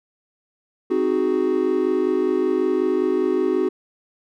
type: chord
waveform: triangle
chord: Ab dominant seventh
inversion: first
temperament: equal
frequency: 261.6 / 311.1 / 370 / 415.3 Hz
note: C4 / Eb4 / Gb4 / Ab4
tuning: 0 / 0 / 0 / 0 cents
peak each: -24 / -23 / -18 / -23 dBFS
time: 0.9-3.69 s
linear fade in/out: 10 ms
effects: none